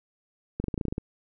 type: clicks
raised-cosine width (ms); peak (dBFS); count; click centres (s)
3; -16; 10; 0.6 / 0.641 / 0.683 / 0.742 / 0.778 / 0.812 / 0.853 / 0.883 / 0.925 / 0.981
effects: none